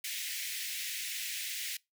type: high-pass noise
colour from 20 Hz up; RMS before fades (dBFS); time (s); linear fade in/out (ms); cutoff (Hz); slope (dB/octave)
pink; -38; 0.04-1.77; 5; 1900; 48
effects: noise-tail reverb RT60 0.2 s tail -23 dB re dry